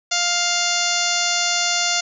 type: harmonic tone with a mistuned harmonic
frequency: 700 Hz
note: F5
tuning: 4 cents sharp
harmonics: 1 / 2 / 3 / 4 / 5 / 6 / 7 / 8 / 9 / 10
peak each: -27 / -27 / -27 / -27 / -27 / -27 / -27 / -27 / -27 / -27 dBFS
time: 0.11-2.01 s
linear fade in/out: 10 ms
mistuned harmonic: 6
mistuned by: +38 cents
effects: none